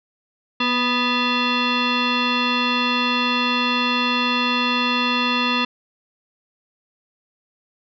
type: tone with frequency modulation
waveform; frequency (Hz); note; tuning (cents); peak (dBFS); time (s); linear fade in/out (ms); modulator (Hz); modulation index
sine; 1238; D#6; -9; -17; 0.6-5.65; 5; 741; 3.4
effects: none